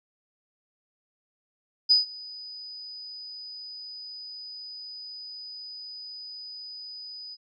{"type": "tone with ADSR envelope", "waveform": "sine", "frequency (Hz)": 4978, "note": "D#8", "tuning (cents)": 0, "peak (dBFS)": -14, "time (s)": [1.89, 7.37], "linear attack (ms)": 21, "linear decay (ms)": 140, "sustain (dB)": -24, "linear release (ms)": 39, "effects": []}